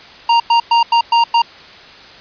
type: tone bursts at uneven times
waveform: square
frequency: 932.3 Hz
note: A#5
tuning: in tune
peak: -9 dBFS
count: 6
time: 0.29-0.4 / 0.5-0.6 / 0.71-0.83 / 0.92-1.01 / 1.12-1.24 / 1.34-1.42 s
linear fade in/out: 5 ms
effects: white hiss -38 dBFS RMS until 2.2 s + resampled to 11025 Hz